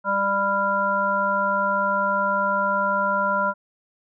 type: harmonic tone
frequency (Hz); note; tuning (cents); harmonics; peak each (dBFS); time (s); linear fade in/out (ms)
198.2; G3; +19; 1 / 3 / 5 / 7; -31 / -26 / -23 / -23; 0.04-3.54; 50
effects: none